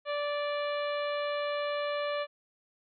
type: harmonic tone with a mistuned harmonic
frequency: 583 Hz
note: D5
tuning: 13 cents flat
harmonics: 1 / 2 / 3 / 4 / 5 / 6 / 7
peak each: -31 / -37 / -41 / -43 / -45 / -47 / -48 dBFS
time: 0.05-2.27 s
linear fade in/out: 50 ms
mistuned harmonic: 4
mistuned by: +18 cents
effects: none